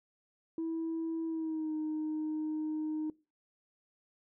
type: tone with pitch glide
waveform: sine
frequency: 326.5 to 309.4 Hz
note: E4 to D#4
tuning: -17 to -10 cents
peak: -31 dBFS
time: 0.58-3.1 s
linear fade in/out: 2 ms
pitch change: -93 cents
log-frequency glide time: 1.26-1.74 s
effects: noise-tail reverb RT60 0.3 s tail -23 dB re dry + tanh soft clip ceiling -30 dBFS